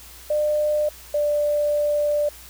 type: tone pair in turn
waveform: sine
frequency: 600 / 590 Hz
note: D5 / D5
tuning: +37 / +8 cents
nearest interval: unison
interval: 29 cents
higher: first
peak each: -18 dBFS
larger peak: neither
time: 0.3-0.89 / 1.14-2.29 s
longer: second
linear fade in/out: 5 ms
effects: added 60 Hz sine -47 dBFS peak until 2.49 s + white hiss -44 dBFS RMS until 2.49 s